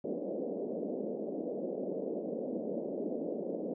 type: band-pass noise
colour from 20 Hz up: white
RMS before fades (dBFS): -37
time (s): 0.04-3.74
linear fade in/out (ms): 5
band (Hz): 190 to 580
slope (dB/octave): 48
effects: none